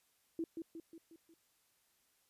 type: tone with echo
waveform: sine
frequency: 329.3 Hz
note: E4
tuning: 2 cents flat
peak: -35 dBFS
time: 0.39-0.44 s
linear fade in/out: 2 ms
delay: 180 ms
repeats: 5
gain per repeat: -5 dB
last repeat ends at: 1.34 s
effects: white hiss -75 dBFS RMS until 2.29 s + resampled to 32000 Hz